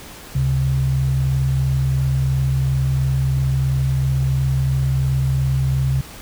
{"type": "tone pair together", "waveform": "sine", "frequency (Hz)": [70.9, 133.84], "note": ["C#2", "C3"], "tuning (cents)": [40, 40], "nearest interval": "major seventh", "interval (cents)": 1100, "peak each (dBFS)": [-22, -16], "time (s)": [0.35, 6.01], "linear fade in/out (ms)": 5, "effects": ["pink hiss -38 dBFS RMS until 6.21 s"]}